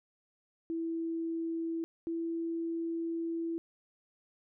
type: tone pair in turn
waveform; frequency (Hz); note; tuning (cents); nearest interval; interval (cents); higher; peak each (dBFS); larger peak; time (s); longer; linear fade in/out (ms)
sine; 329.6 / 332.1; E4 / E4; 0 / +13; unison; 13; second; -32 / -32; neither; 0.7-1.84 / 2.07-3.58; second; 0
effects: none